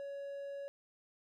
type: tone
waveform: triangle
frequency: 560 Hz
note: C#5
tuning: 18 cents sharp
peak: -39 dBFS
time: 0-0.68 s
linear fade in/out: 0 ms
effects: none